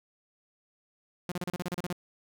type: tone bursts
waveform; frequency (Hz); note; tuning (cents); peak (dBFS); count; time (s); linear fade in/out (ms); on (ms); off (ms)
sawtooth; 177.8; F3; +31; -27; 11; 1.29-1.927; 2; 27; 34
effects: 11-bit